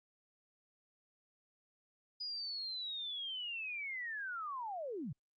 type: linear sweep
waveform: sine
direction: down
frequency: 4965 to 110.9 Hz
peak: -39 dBFS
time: 2.2-5.13 s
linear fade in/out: 10 ms
effects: Opus 48 kbps